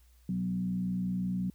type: tone with frequency modulation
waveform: sine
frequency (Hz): 185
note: F#3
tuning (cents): 0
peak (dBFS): -29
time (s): 0.29-1.5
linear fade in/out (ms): 2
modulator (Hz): 59.7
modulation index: 0.61
effects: added 60 Hz sine -58 dBFS peak until 1.54 s + white hiss -69 dBFS RMS until 1.54 s